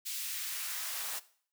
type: noise with high-pass filter sweep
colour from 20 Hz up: white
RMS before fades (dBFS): -38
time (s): 0.05-1.2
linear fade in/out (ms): 20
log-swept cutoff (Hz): 3000 to 630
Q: 0.92
effects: noise-tail reverb RT60 0.5 s tail -17 dB re dry